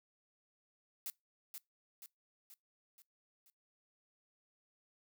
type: noise with echo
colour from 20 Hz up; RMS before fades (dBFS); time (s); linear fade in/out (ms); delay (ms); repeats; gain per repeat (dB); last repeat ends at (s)
blue; -42; 1.06-1.1; 0; 480; 5; -5; 3.5
effects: noise-tail reverb RT60 0.2 s tail -24 dB re dry